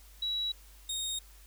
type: tone pair in turn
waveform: sine / 25% pulse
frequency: 3900 / 3716 Hz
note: B7 / A#7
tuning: -23 / -6 cents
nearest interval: minor second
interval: 83 cents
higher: first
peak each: -30 / -29 dBFS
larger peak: second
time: 0.22-0.52 / 0.89-1.19 s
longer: neither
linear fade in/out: 5 ms
effects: added 50 Hz sine -53 dBFS peak until 1.46 s + white hiss -59 dBFS RMS until 1.46 s